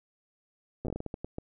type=slowing click train; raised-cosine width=2 ms; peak=-22 dBFS; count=12; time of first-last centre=0.85-1.384 s; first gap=8 ms; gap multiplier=1.33; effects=none